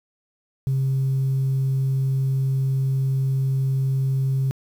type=tone; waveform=sine; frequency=133.9 Hz; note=C3; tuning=40 cents sharp; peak=-17 dBFS; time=0.67-4.51 s; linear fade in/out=0 ms; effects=tanh soft clip ceiling -16 dBFS + 8-bit